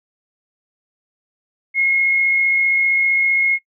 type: tone with amplitude modulation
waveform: sine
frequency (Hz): 2160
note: C#7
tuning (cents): -45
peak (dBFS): -12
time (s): 1.74-3.59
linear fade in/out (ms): 50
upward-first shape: sine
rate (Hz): 55.3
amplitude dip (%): 25
effects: noise-tail reverb RT60 0.1 s tail -21 dB re dry